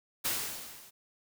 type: noise with level ramp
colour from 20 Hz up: white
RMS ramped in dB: -29 to -55 dBFS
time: 0.24-0.91 s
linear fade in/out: 20 ms
effects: none